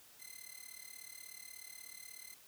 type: tone with amplitude modulation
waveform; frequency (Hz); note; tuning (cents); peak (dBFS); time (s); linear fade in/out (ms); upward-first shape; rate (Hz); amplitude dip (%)
5% pulse; 2060; C7; -28; -36; 0.19-2.35; 20; sine; 36.5; 95
effects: white hiss -61 dBFS RMS until 2.47 s